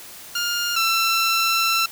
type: tone pair in turn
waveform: 15% pulse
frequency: 1410 / 1342.4 Hz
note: F6 / E6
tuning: +16 / +31 cents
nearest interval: minor second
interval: 85 cents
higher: first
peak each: -15 / -11 dBFS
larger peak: second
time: 0.35-0.76 / 0.76-1.86 s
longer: second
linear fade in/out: 5 ms
effects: white hiss -40 dBFS RMS until 1.91 s